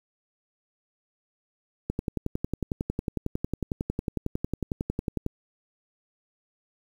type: click train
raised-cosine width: 3 ms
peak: -14 dBFS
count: 38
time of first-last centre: 1.9-5.264 s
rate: 11 Hz
effects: 8-bit